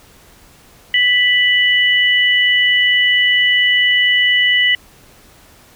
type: tone pair together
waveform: sine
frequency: 1975.6 / 2960 Hz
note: B6 / F#7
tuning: 0 / 0 cents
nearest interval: perfect fifth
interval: 700 cents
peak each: -12 / -14 dBFS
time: 0.94-4.75 s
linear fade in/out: 2 ms
effects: pink hiss -46 dBFS RMS until 5.75 s